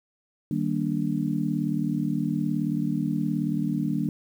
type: chord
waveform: sine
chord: Eb major seventh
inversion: none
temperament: just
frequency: 155.56 / 194.45 / 233.3 / 291.7 Hz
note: Eb3 / G3 / Bb3 / D4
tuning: 0 / -14 / +2 / -12 cents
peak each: -29 dBFS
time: 0.51-4.09 s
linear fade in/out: 2 ms
effects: 9-bit